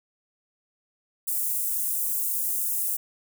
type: high-pass noise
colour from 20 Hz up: white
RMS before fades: -27 dBFS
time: 1.27-2.97 s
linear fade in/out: 10 ms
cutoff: 8700 Hz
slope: 24 dB/octave
effects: none